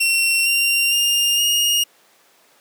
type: tone with pitch steps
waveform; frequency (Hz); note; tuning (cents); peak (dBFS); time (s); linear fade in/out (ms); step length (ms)
sawtooth; 2724 / 2767 / 2810 / 2854; F7 / F7 / F7 / F7; -44 / -17 / +10 / +37; -12; 0-1.84; 10; 460
effects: pink hiss -54 dBFS RMS until 2.6 s + high-pass 400 Hz 12 dB/octave